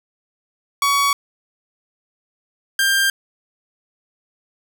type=tone pair in turn; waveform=sawtooth; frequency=1125 / 1591 Hz; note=C#6 / G6; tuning=+25 / +25 cents; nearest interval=tritone; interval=600 cents; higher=second; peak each=-11 dBFS; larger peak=neither; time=0.82-1.13 / 2.79-3.1 s; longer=neither; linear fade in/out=2 ms; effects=none